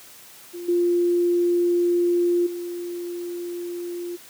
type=tone with level steps; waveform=sine; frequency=349.2 Hz; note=F4; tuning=in tune; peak=-31 / -17 / -28 dBFS; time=0.53-4.17 s; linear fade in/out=20 ms; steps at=0.68 / 2.46 s; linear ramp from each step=10 ms; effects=white hiss -46 dBFS RMS until 4.29 s + high-pass 100 Hz 12 dB/octave